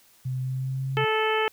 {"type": "tone with pitch glide", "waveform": "sine", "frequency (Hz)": [128.8, 134.19], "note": ["C3", "C3"], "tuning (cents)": [-27, 44], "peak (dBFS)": -26, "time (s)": [0.25, 1.05], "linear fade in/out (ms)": 10, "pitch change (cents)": 71, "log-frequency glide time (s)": [0.36, 0.93]}
{"type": "harmonic tone", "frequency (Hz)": 436.6, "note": "A4", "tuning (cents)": -13, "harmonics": [1, 2, 3, 4, 5, 6, 7], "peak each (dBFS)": [-25, -28, -30, -31, -32, -33, -33], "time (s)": [0.97, 1.48], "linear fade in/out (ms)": 0}
{"effects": ["white hiss -58 dBFS RMS until 1.52 s"]}